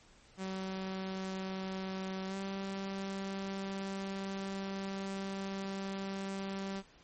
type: tone with pitch glide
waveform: sawtooth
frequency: 189.9 to 194.68 Hz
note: F#3 to G3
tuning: +45 to -12 cents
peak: -33 dBFS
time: 0.37-6.83 s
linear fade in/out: 50 ms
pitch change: +43 cents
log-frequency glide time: 2.27-2.36 s
effects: pink hiss -62 dBFS RMS until 7.03 s + MP3 32 kbps